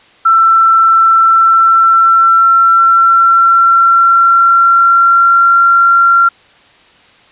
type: tone with pitch glide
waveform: sine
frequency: 1339 to 1374.3 Hz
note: E6 to F6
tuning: +27 to -28 cents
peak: -4 dBFS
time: 0.25-6.29 s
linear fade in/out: 10 ms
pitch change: +45 cents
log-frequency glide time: 1.12-5.61 s
effects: white hiss -44 dBFS RMS until 7.31 s + resampled to 8000 Hz